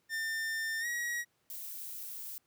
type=tone with pitch glide; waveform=45% pulse; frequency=1800 to 1907 Hz; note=A6 to A#6; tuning=+39 to +39 cents; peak=-33 dBFS; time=0.09-1.25 s; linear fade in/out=50 ms; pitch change=+100 cents; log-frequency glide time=0.8-0.86 s
type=noise; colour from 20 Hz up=violet; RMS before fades=-43 dBFS; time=1.5-2.38 s; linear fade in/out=0 ms
effects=pink hiss -75 dBFS RMS until 2.46 s + high-pass 100 Hz 12 dB/octave